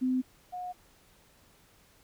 sine tone pair in turn, 256.3 / 723.5 Hz, C4 / F#5, -36 / -39 cents, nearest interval octave + tritone, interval 1797 cents, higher second, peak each -25 / -35 dBFS, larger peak first, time 0.01-0.22 / 0.52-0.73 s, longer neither, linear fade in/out 20 ms, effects pink hiss -62 dBFS RMS until 2.03 s

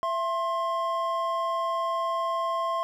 triangle tone pair together, 668 / 1060.4 Hz, E5 / C6, +23 / +23 cents, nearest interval minor sixth, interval 800 cents, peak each -28 / -25 dBFS, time 0.03-2.83 s, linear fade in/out 0 ms, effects none

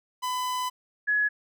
45% pulse / sine tone pair in turn, 1004 / 1688.5 Hz, B5 / G#6, +28 / +28 cents, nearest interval major sixth, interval 900 cents, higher second, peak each -27 / -21 dBFS, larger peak second, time 0.22-0.7 / 1.07-1.29 s, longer first, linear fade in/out 20 ms, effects none

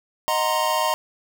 square chord, C half-diminished seventh, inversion first, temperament equal with one note detuned, 622.3 / 731.1 / 932.3 / 1046.5 Hz, Eb5 / Gb5 / Bb5 / C6, 0 / -21 / 0 / 0 cents, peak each -26 / -30 / -24 / -26 dBFS, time 0.28-0.94 s, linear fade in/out 0 ms, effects none

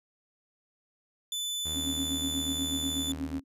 sawtooth tone, 3500 Hz, A7, 10 cents flat, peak -28 dBFS, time 1.32-3.12 s, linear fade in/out 2 ms
sawtooth tone with pitch glide, 77.78 to 77.02 Hz, D#2 to D#2, 0 to -17 cents, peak -34 dBFS, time 1.65-3.4 s, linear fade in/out 10 ms, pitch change -17 cents, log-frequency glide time 3.17-3.23 s
sine tone with tremolo, 270.7 Hz, C#4, 41 cents flat, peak -29 dBFS, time 1.74-3.44 s, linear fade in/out 50 ms, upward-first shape sine, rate 8.2 Hz, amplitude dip 90%
effects resampled to 32000 Hz

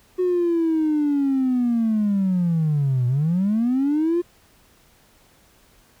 triangle linear two-way sweep, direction down then up, 367.9 to 120.4 to 354.6 Hz, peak -14 dBFS, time 0.18-4.22 s, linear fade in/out 20 ms, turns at 3.07 s, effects tanh soft clip ceiling -14 dBFS + pink hiss -56 dBFS RMS until 6 s

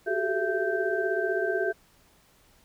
sine tone cluster, 371.9 / 387.9 / 426.7 / 669 / 1560 Hz, F#4 / G4 / G#4 / E5 / G6, +9 / -18 / +47 / +25 / -9 cents, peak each -31 dBFS, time 0.06-1.73 s, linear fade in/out 20 ms, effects pink hiss -61 dBFS RMS until 2.64 s

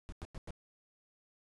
brown noise bursts, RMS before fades -43 dBFS, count 4, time 0.09-0.507 s, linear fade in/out 0 ms, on 33 ms, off 95 ms, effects resampled to 24000 Hz

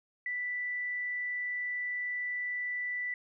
sine tone, 1975.5 Hz, B6, in tune, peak -32 dBFS, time 0.26-3.14 s, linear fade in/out 2 ms, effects none

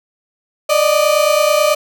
35% pulse tone pair together, 586 / 615.2 Hz, D5 / D#5, -4 / -20 cents, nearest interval minor second, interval 84 cents, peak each -12 dBFS, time 0.69-1.75 s, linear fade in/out 10 ms, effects none

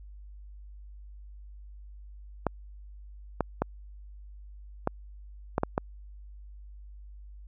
clicks, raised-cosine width 1 ms, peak -11 dBFS, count 7, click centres 2.467 / 3.407 / 3.62 / 4.874 / 5.581 / 5.634 / 5.779 s, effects added 50 Hz sine -44 dBFS peak until 7.47 s

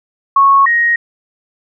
sine tone pair in turn, 1102 / 1877 Hz, C#6 / A#6, -11 / +11 cents, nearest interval major sixth, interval 922 cents, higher second, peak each -5 / -9 dBFS, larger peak first, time 0.36-0.66 / 0.66-0.96 s, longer neither, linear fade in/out 5 ms, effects none

